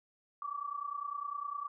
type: tone pair together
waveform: sine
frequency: 1136 / 1165.9 Hz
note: C#6 / D6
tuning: +42 / -13 cents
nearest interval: unison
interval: 45 cents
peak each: -40 / -39 dBFS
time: 0.42-1.68 s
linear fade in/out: 2 ms
effects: none